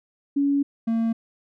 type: tone pair in turn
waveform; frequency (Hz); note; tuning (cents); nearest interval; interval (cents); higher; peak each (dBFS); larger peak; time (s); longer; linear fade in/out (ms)
sine / triangle; 281.8 / 227.5; C#4 / A#3; +29 / -42; major third; 371; first; -18; neither; 0.36-0.63 / 0.87-1.13; first; 10
effects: none